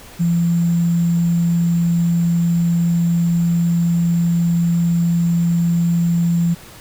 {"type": "tone with sample-and-hold", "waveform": "sine", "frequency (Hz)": 170, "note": "F3", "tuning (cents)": -46, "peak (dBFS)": -13, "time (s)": [0.19, 6.55], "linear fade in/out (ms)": 20, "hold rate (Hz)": 7350, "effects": ["pink hiss -40 dBFS RMS until 6.8 s"]}